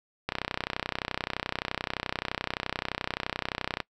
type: click train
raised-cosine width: 0.3 ms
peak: -12 dBFS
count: 112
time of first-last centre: 0.29-3.803 s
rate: 31.6 Hz
effects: noise-tail reverb RT60 0.1 s tail -22 dB re dry